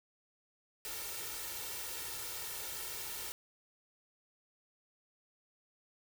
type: noise with comb filter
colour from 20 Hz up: white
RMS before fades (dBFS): -42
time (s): 0.85-3.32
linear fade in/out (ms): 0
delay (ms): 2.2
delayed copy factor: +0.7
effects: none